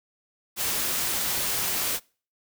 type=noise; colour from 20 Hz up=white; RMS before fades=-27 dBFS; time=0.56-2 s; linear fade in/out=50 ms
type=click; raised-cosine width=1 ms; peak=-23 dBFS; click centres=1.377 s
effects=noise-tail reverb RT60 0.4 s tail -25 dB re dry